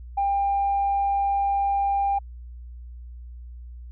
sine tone, 797 Hz, G5, 28 cents sharp, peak -19 dBFS, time 0.17-2.19 s, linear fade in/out 10 ms, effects tanh soft clip ceiling -16 dBFS + added 60 Hz sine -37 dBFS peak until 3.91 s

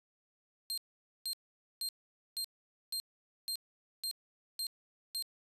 sawtooth tone bursts, 4186 Hz, C8, in tune, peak -32 dBFS, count 9, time 0.7-5.224 s, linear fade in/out 0 ms, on 76 ms, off 480 ms, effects resampled to 32000 Hz

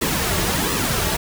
pink noise with flanger, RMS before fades -21 dBFS, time 0.01-1.17 s, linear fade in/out 10 ms, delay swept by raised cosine 1.3 to 4 ms, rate 1.4 Hz, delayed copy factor -0.6, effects none

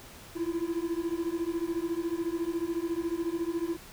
triangle beating tone pair, 329.6 / 343.6 Hz, E4 / F4, 0 / -28 cents, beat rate 14 Hz, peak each -30 dBFS, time 0.35-3.77 s, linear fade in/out 20 ms, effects pink hiss -49 dBFS RMS until 3.92 s

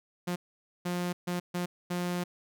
sawtooth tone bursts at uneven times, 177.1 Hz, F3, 24 cents sharp, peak -26 dBFS, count 5, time 0.27-0.36 / 0.85-1.13 / 1.27-1.4 / 1.54-1.66 / 1.9-2.24 s, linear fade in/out 10 ms, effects none

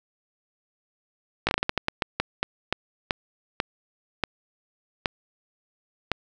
slowing click train, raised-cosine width 0.3 ms, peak -6 dBFS, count 18, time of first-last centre 1.47-6.117 s, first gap 18 ms, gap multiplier 1.29, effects none

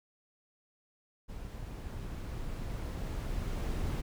brown noise with level ramp, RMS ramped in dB -43 to -33 dBFS, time 1.28-4.02 s, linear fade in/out 20 ms, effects none

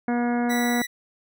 harmonic tone, 240.4 Hz, B3, 46 cents flat, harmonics 1 / 2 / 3 / 4 / 5 / 6 / 7 / 8 / 9, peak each -22 / -31 / -29 / -37 / -42 / -37 / -37 / -46 / -41 dBFS, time 0.08-0.82 s, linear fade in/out 2 ms
sawtooth tone, 1961 Hz, B6, 13 cents flat, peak -24 dBFS, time 0.49-0.87 s, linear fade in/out 20 ms
effects none

